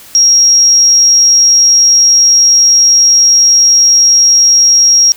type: tone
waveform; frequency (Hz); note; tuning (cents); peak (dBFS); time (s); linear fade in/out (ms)
sine; 5610; F8; +7; -3; 0.15-5.12; 0
effects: white hiss -35 dBFS RMS until 5.16 s